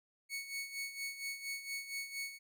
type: tone with tremolo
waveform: sawtooth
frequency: 2217 Hz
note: C#7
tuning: in tune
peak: -34 dBFS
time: 0.29-2.39 s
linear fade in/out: 50 ms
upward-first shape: sine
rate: 4.3 Hz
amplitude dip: 70%
effects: none